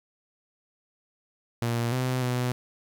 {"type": "tone with pitch steps", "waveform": "sawtooth", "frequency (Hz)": [117.9, 127.8, 124.4], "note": ["A#2", "C3", "B2"], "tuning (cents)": [20, -40, 13], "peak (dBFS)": -21, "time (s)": [1.62, 2.52], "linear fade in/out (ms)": 0, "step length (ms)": 300, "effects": ["9-bit"]}